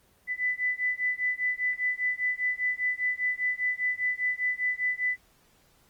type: beating tone pair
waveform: sine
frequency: 1993 / 1998 Hz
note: B6 / B6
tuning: +15 / +20 cents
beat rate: 5 Hz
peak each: -29 dBFS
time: 0.27-5.18 s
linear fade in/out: 50 ms
effects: pink hiss -63 dBFS RMS until 5.89 s + Opus 24 kbps